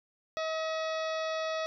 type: harmonic tone with a mistuned harmonic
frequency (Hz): 638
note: D#5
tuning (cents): +43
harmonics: 1 / 2 / 3 / 4 / 5 / 6 / 7 / 8 / 9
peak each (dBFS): -32 / -38 / -42 / -44 / -46 / -48 / -49 / -50 / -51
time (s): 0.37-1.66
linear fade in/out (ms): 0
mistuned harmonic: 5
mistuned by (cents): +110
effects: none